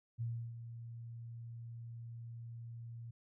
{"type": "tone with ADSR envelope", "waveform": "sine", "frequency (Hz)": 116.54, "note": "A#2", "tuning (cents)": 0, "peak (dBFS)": -35, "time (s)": [0.18, 3.11], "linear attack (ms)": 32, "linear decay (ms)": 320, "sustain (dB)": -10, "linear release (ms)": 7, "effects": []}